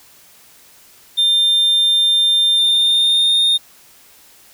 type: tone with pitch glide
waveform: triangle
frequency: 3600 to 3661 Hz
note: A7 to A#7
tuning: +39 to -32 cents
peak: -10 dBFS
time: 1.17-3.58 s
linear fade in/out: 20 ms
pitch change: +29 cents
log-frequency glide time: 2.54-3.43 s
effects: white hiss -47 dBFS RMS until 4.53 s